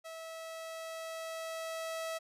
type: tone with level ramp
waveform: sawtooth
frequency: 650 Hz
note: E5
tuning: 24 cents flat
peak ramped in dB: -40 to -32 dBFS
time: 0.04-2.19 s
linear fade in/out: 20 ms
effects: resampled to 32000 Hz